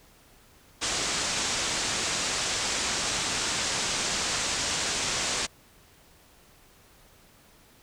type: low-pass noise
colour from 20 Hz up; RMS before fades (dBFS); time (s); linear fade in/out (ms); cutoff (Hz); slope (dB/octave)
white; -29; 0.81-5.47; 20; 8000; 48
effects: pink hiss -57 dBFS RMS until 7.82 s